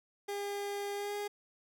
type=tone with pitch glide; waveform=30% pulse; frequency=404.4 to 411 Hz; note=G#4 to G#4; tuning=-46 to -18 cents; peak=-33 dBFS; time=0.28-1.28 s; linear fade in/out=10 ms; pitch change=+28 cents; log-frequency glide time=0.94-1.15 s; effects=none